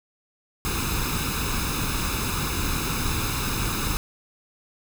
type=noise with comb filter; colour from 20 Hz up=pink; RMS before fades=-26 dBFS; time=0.65-3.97 s; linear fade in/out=0 ms; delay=0.78 ms; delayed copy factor=+0.7; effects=none